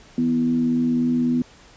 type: tone with frequency modulation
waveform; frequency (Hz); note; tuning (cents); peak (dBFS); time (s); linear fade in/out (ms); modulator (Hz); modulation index
sine; 246.8; B3; -1; -17; 0.18-1.42; 2; 83.7; 0.47
effects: pink hiss -49 dBFS RMS until 1.76 s + resampled to 16000 Hz